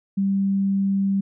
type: tone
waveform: sine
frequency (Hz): 196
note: G3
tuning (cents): 0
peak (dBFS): -18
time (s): 0.17-1.21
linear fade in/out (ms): 10
effects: none